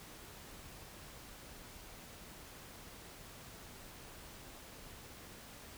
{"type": "silence", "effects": ["pink hiss -53 dBFS RMS until 5.77 s"]}